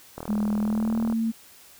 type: click train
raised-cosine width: 1 ms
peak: -20 dBFS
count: 39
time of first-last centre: 0.18-1.125 s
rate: 40.2 Hz
type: tone with pitch glide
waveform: sine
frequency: 210.4 to 225.5 Hz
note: G#3 to A3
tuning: +23 to +43 cents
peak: -22 dBFS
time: 0.28-1.32 s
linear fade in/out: 20 ms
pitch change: +120 cents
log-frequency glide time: 0.59-0.99 s
effects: white hiss -51 dBFS RMS until 1.79 s